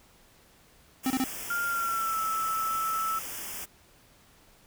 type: band-stop noise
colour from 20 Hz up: white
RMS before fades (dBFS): -38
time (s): 1.03-3.66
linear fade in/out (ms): 20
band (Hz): 3400 to 4900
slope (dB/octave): 96
type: tone bursts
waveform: square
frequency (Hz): 261.6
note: C4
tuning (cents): 0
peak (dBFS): -25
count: 3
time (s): 1.06-1.241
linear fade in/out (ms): 2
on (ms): 43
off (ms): 26
type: tone with pitch glide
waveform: sine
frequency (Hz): 1400 to 1313.8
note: F6 to E6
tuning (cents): +4 to -6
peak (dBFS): -27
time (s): 1.5-3.19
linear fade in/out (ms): 5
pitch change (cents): -110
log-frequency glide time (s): 1.64-2.19
effects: pink hiss -59 dBFS RMS until 4.66 s